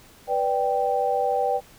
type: chord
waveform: sine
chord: G major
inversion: first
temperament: equal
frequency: 493.9 / 587.3 / 784 Hz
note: B4 / D5 / G5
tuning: 0 / 0 / 0 cents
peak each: -25 / -27 / -23 dBFS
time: 0.27-1.61 s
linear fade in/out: 50 ms
effects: pink hiss -51 dBFS RMS until 1.78 s